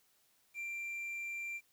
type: tone with quantisation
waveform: triangle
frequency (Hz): 2364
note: D7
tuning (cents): +11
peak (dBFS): -37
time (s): 0.54-1.61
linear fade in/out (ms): 50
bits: 11
effects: white hiss -72 dBFS RMS until 1.72 s